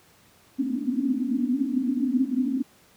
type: band-pass noise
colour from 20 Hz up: pink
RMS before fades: -25 dBFS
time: 0.58-2.63 s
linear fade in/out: 20 ms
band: 240 to 280 Hz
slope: 96 dB/octave
effects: pink hiss -57 dBFS RMS until 2.96 s + high-pass 80 Hz 12 dB/octave